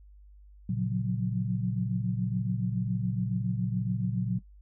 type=chord; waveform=sine; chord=Gb major seventh; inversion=first; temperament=equal with one note detuned; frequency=116.54 / 138.59 / 177.87 / 185 Hz; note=Bb2 / Db3 / F3 / Gb3; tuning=0 / 0 / +32 / 0 cents; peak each=-31 / -35 / -34 / -31 dBFS; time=0.69-4.39 s; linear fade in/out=5 ms; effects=noise-tail reverb RT60 0.1 s tail -18 dB re dry + added 50 Hz sine -50 dBFS peak until 4.61 s